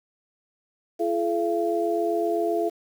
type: tone cluster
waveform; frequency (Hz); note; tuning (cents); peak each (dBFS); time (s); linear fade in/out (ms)
sine; 340.3 / 428 / 681; F4 / A4 / F5; -45 / -48 / -44; -26; 0.99-2.7; 20
effects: 8-bit